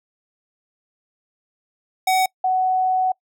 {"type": "tone pair in turn", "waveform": ["square", "sine"], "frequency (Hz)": [751, 745.8], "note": ["F#5", "F#5"], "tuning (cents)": [26, 14], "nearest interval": "unison", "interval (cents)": 12, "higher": "first", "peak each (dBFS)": -16, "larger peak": "neither", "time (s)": [[2.07, 2.26], [2.44, 3.12]], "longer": "second", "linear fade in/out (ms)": 5, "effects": ["noise-tail reverb RT60 0.1 s tail -25 dB re dry"]}